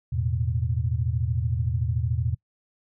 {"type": "chord", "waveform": "sine", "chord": "E suspended fourth", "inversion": "none", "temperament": "equal", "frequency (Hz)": [82.41, 110, 123.47], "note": ["E2", "A2", "B2"], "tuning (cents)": [0, 0, 0], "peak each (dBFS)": -27, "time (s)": [0.12, 2.35], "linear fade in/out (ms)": 10, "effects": ["noise-tail reverb RT60 0.1 s tail -24 dB re dry"]}